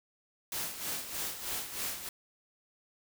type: noise with tremolo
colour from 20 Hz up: white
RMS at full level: -35 dBFS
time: 0.52-2.09 s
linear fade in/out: 2 ms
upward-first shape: sine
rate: 3.2 Hz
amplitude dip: 65%
effects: none